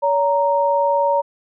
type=tone pair together; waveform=sine; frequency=567.7 / 931 Hz; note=C#5 / A#5; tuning=+41 / -2 cents; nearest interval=major sixth; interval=857 cents; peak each=-17 dBFS; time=0.02-1.22 s; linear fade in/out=20 ms; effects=none